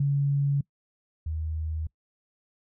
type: tone pair in turn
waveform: sine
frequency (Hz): 141 / 78.91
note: C#3 / D#2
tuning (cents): +30 / +25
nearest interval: minor seventh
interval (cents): 1005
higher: first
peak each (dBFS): -21 / -28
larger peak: first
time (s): 0-0.61 / 1.26-1.87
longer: neither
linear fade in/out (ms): 5
effects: noise-tail reverb RT60 0.1 s tail -23 dB re dry